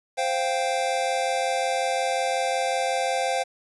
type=chord; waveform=square; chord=C suspended fourth; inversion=none; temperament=equal; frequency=523.3 / 698.5 / 784 Hz; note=C5 / F5 / G5; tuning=0 / 0 / 0 cents; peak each=-28 dBFS; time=0.17-3.44 s; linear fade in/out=20 ms; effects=resampled to 24000 Hz + 9-bit